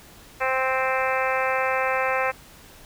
harmonic tone, 261.6 Hz, C4, in tune, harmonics 2 / 3 / 4 / 5 / 6 / 7 / 8 / 9 / 10, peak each -26 / -28 / -29 / -30 / -31 / -31 / -32 / -33 / -33 dBFS, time 0.4-2.32 s, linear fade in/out 20 ms, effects pink hiss -48 dBFS RMS until 2.85 s

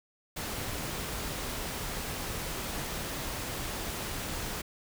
pink noise, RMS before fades -36 dBFS, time 0.36-4.62 s, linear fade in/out 10 ms, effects none

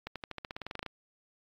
accelerating click train, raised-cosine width 0.3 ms, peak -22 dBFS, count 15, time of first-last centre 0.07-0.863 s, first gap 87 ms, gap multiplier 0.93, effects AAC 64 kbps

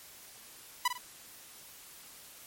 sawtooth tone with echo, 990 Hz, B5, 4 cents sharp, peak -21 dBFS, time 0.85-0.88 s, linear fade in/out 5 ms, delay 50 ms, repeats 2, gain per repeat -8 dB, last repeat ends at 0.98 s, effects white hiss -52 dBFS RMS until 2.46 s + MP3 64 kbps

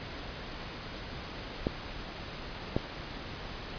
clicks, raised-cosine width 2 ms, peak -13 dBFS, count 2, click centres 1.669 / 2.765 s, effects pink hiss -41 dBFS RMS until 3.78 s + resampled to 11025 Hz

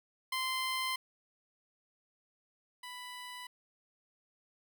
15% pulse tone pair in turn, 1039 / 991.3 Hz, C6 / B5, -12 / +6 cents, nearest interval minor second, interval 82 cents, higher first, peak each -26 / -37 dBFS, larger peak first, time 0.32-0.96 / 2.83-3.47 s, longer neither, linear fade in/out 5 ms, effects none

